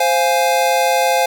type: chord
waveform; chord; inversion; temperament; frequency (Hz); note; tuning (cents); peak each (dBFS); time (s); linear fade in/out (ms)
square; F minor; second; equal; 523.3 / 698.5 / 830.6; C5 / F5 / Ab5; 0 / 0 / 0; -18; 0-1.26; 5
effects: none